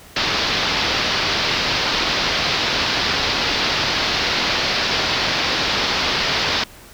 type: low-pass noise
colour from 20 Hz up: white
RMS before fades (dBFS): -20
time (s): 0.16-6.64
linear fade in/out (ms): 5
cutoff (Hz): 5100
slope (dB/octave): 48
effects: pink hiss -43 dBFS RMS until 6.93 s